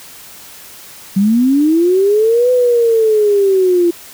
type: linear two-way sweep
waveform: sine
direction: up then down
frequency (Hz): 188 to 504 to 339.8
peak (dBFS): -8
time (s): 1.16-3.91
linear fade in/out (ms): 10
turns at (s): 2.51
effects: white hiss -36 dBFS RMS until 4.13 s